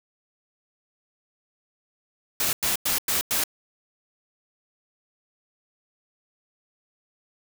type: noise bursts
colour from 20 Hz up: white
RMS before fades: -24 dBFS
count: 5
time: 2.4-3.438 s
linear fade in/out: 2 ms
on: 130 ms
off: 97 ms
effects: none